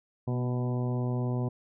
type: harmonic tone with a mistuned harmonic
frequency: 124.3 Hz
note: B2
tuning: 12 cents sharp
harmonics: 1 / 2 / 3 / 4 / 5 / 6 / 7 / 8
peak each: -28 / -34 / -38 / -42 / -43 / -46 / -48 / -47 dBFS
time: 0.27-1.49 s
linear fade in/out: 10 ms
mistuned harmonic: 2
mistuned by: -26 cents
effects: none